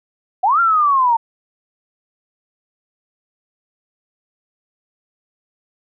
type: linear two-way sweep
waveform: sine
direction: up then down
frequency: 699 to 1396.9 to 897 Hz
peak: -11 dBFS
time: 0.43-1.17 s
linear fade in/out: 10 ms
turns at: 0.6 s
effects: none